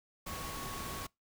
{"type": "tone in noise", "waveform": "sine", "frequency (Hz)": 1108.7, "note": "C#6", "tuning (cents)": 0, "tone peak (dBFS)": -45, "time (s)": [0.26, 1.07], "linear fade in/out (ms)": 10, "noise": "pink", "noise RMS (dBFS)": -42, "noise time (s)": [0.26, 1.07], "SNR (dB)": -6, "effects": ["noise-tail reverb RT60 0.2 s tail -25 dB re dry"]}